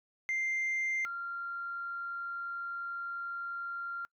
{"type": "tone pair in turn", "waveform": "sine", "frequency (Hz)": [2093, 1385.7], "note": ["C7", "F6"], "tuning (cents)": [0, -14], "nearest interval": "perfect fifth", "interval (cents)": 714, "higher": "first", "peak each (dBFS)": [-28, -35], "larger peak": "first", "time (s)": [[0.29, 1.05], [1.05, 4.05]], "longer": "second", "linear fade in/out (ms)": 0, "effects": ["noise-tail reverb RT60 0.1 s tail -25 dB re dry", "tanh soft clip ceiling -28 dBFS"]}